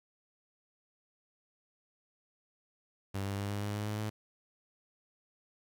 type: tone with pitch steps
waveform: sawtooth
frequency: 98 / 99.25 / 100.52 / 101.81 / 103.11 / 104.43 / 105.76 / 107.12 Hz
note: G2 / G2 / G2 / G#2 / G#2 / G#2 / G#2 / A2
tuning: 0 / +22 / +44 / -34 / -12 / +10 / +32 / -46 cents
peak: -30 dBFS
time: 3.14-4.1 s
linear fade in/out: 10 ms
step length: 120 ms
effects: 10-bit